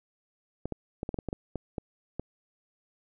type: clicks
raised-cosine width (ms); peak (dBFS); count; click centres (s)
2; -19; 11; 0.656 / 0.723 / 1.031 / 1.091 / 1.143 / 1.188 / 1.287 / 1.329 / 1.557 / 1.782 / 2.196
effects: none